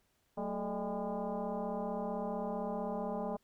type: tone with frequency modulation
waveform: sine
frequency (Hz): 188.2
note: F#3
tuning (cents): +30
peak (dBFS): -34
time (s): 0.37-3.37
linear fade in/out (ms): 10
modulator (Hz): 206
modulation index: 3.6
effects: pink hiss -75 dBFS RMS until 3.43 s